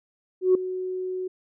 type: tone with ADSR envelope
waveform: sine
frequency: 370 Hz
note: F#4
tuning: in tune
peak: -12 dBFS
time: 0.41-1.28 s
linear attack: 140 ms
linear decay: 3 ms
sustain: -15 dB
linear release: 9 ms
effects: tanh soft clip ceiling -10 dBFS